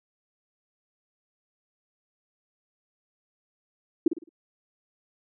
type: tone with echo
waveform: sine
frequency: 329.6 Hz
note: E4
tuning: in tune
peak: -14 dBFS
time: 4.06-4.08 s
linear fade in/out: 5 ms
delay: 53 ms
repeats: 4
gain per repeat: -9 dB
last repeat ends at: 4.292 s
effects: none